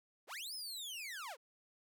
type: linear two-way sweep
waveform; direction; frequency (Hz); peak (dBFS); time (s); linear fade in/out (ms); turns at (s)
sawtooth; up then down; 226.1 to 5274 to 412.6; -40; 0.27-1.37; 50; 0.54
effects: none